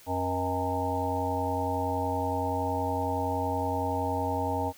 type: harmonic tone with a mistuned harmonic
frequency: 90.7 Hz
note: F#2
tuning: 34 cents flat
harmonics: 1 / 3 / 5 / 7 / 9 / 10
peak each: -33 / -34 / -35 / -35 / -33 / -33 dBFS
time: 0.06-4.73 s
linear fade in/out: 50 ms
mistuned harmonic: 5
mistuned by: +78 cents
effects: white hiss -54 dBFS RMS until 4.77 s